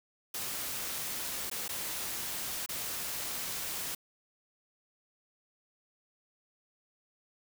white noise with dropouts, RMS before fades -37 dBFS, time 0.34-3.95 s, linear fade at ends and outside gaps 5 ms, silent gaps 1.5-1.513 / 1.681-1.69 / 2.662-2.689 s, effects none

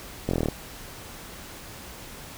slowing click train, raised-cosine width 2 ms, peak -11 dBFS, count 9, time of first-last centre 0.29-0.486 s, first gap 22 ms, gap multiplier 1.03, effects pink hiss -42 dBFS RMS until 2.37 s

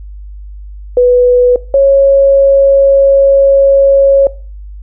sine tone pair in turn, 493.9 / 550.1 Hz, B4 / C#5, 0 / -13 cents, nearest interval major second, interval 187 cents, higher second, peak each -3 dBFS, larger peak neither, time 0.97-1.56 / 1.74-4.27 s, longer second, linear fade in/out 2 ms, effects noise-tail reverb RT60 0.4 s tail -20 dB re dry + added 50 Hz sine -25 dBFS peak until 4.82 s

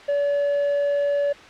triangle tone, 572 Hz, D5, 46 cents flat, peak -17 dBFS, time 0.08-1.33 s, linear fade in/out 10 ms, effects white hiss -43 dBFS RMS until 1.49 s + low-pass 3000 Hz 12 dB/octave

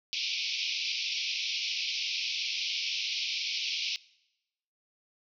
pink band-pass noise, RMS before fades -33 dBFS, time 0.13-3.96 s, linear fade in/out 0 ms, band 2300 to 5700 Hz, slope 96 dB/octave, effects noise-tail reverb RT60 0.9 s tail -22 dB re dry

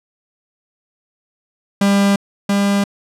45% pulse tone pair in turn, 199.5 / 200.4 Hz, G3 / G3, +31 / +38 cents, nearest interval unison, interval 7 cents, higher second, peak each -11 / -13 dBFS, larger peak first, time 1.81-2.16 / 2.49-2.84 s, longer neither, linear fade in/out 5 ms, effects low-pass 11000 Hz 12 dB/octave

